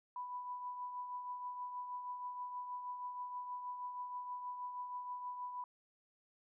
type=tone with tremolo; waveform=sine; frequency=990 Hz; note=B5; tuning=4 cents sharp; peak=-39 dBFS; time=0.16-5.64 s; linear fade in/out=2 ms; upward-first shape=triangle; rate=6.3 Hz; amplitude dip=50%; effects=none